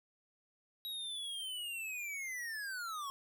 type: linear sweep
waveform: square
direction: down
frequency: 3846 to 1078 Hz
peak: -40 dBFS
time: 0.85-3.1 s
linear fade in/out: 0 ms
effects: none